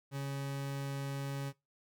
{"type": "tone", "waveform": "40% pulse", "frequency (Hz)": 138.59, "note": "C#3", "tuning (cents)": 0, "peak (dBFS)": -35, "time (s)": [0.11, 1.53], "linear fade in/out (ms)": 50, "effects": ["noise-tail reverb RT60 0.2 s tail -20 dB re dry"]}